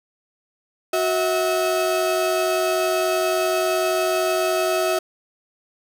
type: tone pair together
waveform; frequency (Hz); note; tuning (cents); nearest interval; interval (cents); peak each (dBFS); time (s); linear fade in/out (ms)
35% pulse; 368.4 / 646.4; F#4 / E5; -7 / -34; minor seventh; 973; -21 / -19; 0.93-4.99; 5
effects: none